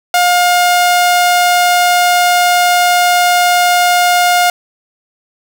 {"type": "tone", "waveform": "sawtooth", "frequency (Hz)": 711, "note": "F5", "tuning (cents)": 31, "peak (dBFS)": -4, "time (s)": [0.14, 4.5], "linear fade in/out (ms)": 2, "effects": []}